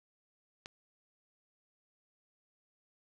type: click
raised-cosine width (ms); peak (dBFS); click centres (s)
0.2; -26; 0.659
effects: none